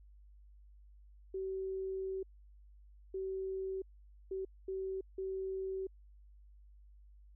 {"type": "tone bursts at uneven times", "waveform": "sine", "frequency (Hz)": 381.4, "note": "G4", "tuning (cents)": -47, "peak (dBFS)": -36, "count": 5, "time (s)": [[1.34, 2.23], [3.14, 3.82], [4.31, 4.45], [4.68, 5.01], [5.18, 5.87]], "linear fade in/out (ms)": 5, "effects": ["added 50 Hz sine -56 dBFS peak until 7.35 s"]}